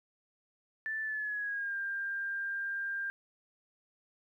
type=tone with pitch glide; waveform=sine; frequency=1760 to 1595.4 Hz; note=A6 to G6; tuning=0 to +30 cents; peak=-33 dBFS; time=0.86-3.1 s; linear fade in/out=0 ms; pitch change=-170 cents; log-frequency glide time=1.02-1.76 s; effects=12-bit